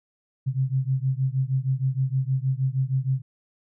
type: beating tone pair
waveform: sine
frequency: 129.5 / 135.9 Hz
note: C3 / C#3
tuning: -17 / -34 cents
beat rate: 6.4 Hz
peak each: -24 / -25 dBFS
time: 0.46-3.22 s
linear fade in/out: 20 ms
effects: none